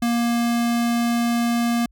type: tone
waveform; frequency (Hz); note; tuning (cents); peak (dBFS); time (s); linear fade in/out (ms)
square; 235.8; A#3; +20; -19; 0.02-1.86; 5
effects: added 50 Hz sine -54 dBFS peak until 1.91 s